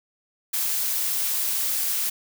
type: noise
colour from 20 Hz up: blue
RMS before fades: -25 dBFS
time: 0.53-2.1 s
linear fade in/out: 10 ms
effects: none